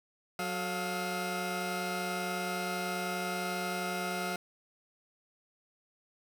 20% pulse tone cluster, 183.6 / 439.5 / 704 / 1280 Hz, F#3 / A4 / F5 / D#6, -13 / -2 / +14 / +49 cents, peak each -32 / -38 / -31 / -38 dBFS, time 0.39-4.36 s, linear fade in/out 2 ms, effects none

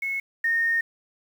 sine tone pair in turn, 2188 / 1839.9 Hz, C#7 / A#6, -23 / -23 cents, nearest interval minor third, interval 300 cents, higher first, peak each -25 / -20 dBFS, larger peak second, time 0.02-0.2 / 0.44-0.81 s, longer second, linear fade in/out 5 ms, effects 8-bit

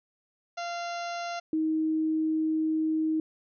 harmonic tone, 691 Hz, F5, 19 cents flat, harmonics 1 / 2 / 3 / 4 / 5 / 6 / 7 / 8 / 9, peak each -33 / -39 / -45 / -45 / -50 / -47 / -51 / -50 / -50 dBFS, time 0.57-1.4 s, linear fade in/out 10 ms
sine tone, 315.3 Hz, D#4, 23 cents sharp, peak -24 dBFS, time 1.53-3.2 s, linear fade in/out 2 ms
effects none

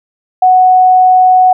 sine tone, 740 Hz, F#5, in tune, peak -3 dBFS, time 0.42-1.53 s, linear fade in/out 5 ms, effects none

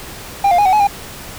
triangle tone with pitch steps, 798 / 704 / 824 / 752 / 847 / 806 Hz, G5 / F5 / G#5 / F#5 / G#5 / G5, +31 / +14 / -14 / +28 / +34 / +48 cents, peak -7 dBFS, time 0.44-0.872 s, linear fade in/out 5 ms, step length 72 ms, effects pink hiss -32 dBFS RMS until 1.38 s

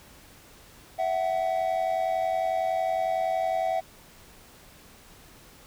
triangle tone pair together, 660.1 / 751 Hz, E5 / F#5, +2 / +26 cents, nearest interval major second, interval 224 cents, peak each -25 dBFS, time 0.98-3.81 s, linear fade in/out 20 ms, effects pink hiss -52 dBFS RMS until 5.66 s

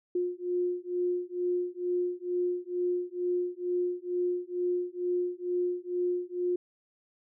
sine beating tone pair, 355.5 / 357.7 Hz, F4 / F4, +31 / +41 cents, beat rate 2.2 Hz, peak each -31 dBFS, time 0.15-6.56 s, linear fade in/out 5 ms, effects none

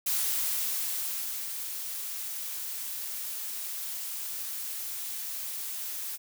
blue noise with ADSR envelope, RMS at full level -28 dBFS, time 0.06-6.18 s, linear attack 8 ms, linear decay 1400 ms, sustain -8 dB, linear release 33 ms, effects none

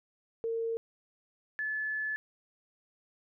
sine tone pair in turn, 456.3 / 1727.6 Hz, A#4 / A6, -37 / -32 cents, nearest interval octave + major seventh, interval 2305 cents, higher second, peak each -30 / -31 dBFS, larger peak first, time 0.44-0.77 / 1.59-2.16 s, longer second, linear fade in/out 0 ms, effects none

